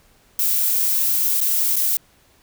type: noise with dropouts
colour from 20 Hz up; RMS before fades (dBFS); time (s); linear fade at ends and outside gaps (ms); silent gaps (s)
violet; -19; 0.39-1.97; 2; 1.405-1.412 / 1.759-1.764
effects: pink hiss -56 dBFS RMS until 2.42 s